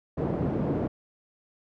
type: band-pass noise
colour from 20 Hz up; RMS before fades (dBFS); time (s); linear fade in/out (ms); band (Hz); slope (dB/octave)
pink; -28; 0.17-0.88; 10; 130 to 450; 12
effects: none